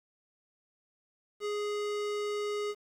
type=tone; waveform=square; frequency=415.3 Hz; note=G#4; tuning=in tune; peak=-32 dBFS; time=1.4-2.75 s; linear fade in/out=50 ms; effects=low-pass 7000 Hz 12 dB/octave + 10-bit